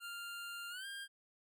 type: tone with pitch glide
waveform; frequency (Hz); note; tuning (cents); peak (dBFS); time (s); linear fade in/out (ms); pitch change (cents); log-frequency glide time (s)
25% pulse; 1396.9 to 1604.6; F6 to G6; 0 to +40; -40; 0-1.08; 50; +240; 0.7-0.86
effects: none